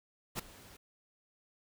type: noise with ADSR envelope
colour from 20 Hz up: pink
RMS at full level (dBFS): -34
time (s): 0.35-0.77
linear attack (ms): 42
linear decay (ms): 5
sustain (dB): -21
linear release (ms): 9
effects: none